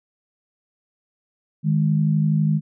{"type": "tone pair together", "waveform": "sine", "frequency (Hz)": [155.6, 207.7], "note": ["D#3", "G#3"], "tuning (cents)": [0, 0], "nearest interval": "perfect fourth", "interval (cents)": 500, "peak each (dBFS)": [-17, -22], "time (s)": [1.63, 2.61], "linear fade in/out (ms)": 50, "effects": []}